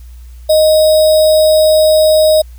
sine tone with sample-and-hold, 622.3 Hz, D#5, in tune, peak -5 dBFS, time 0.49-2.42 s, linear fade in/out 10 ms, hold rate 4410 Hz, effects added 60 Hz sine -30 dBFS peak until 2.58 s + white hiss -50 dBFS RMS until 2.58 s

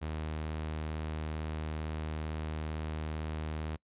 sawtooth tone, 77.78 Hz, D#2, in tune, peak -31 dBFS, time 0.01-3.77 s, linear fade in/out 20 ms, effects noise-tail reverb RT60 0.1 s tail -24 dB re dry + resampled to 8000 Hz

